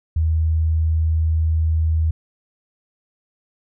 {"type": "tone", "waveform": "sine", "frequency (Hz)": 79.9, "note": "D#2", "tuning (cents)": 47, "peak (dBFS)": -15, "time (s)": [0.16, 2.11], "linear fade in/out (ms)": 5, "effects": []}